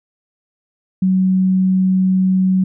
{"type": "tone", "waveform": "sine", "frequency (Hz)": 187.3, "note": "F#3", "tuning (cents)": 21, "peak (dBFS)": -11, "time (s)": [1.02, 2.64], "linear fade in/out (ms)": 5, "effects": []}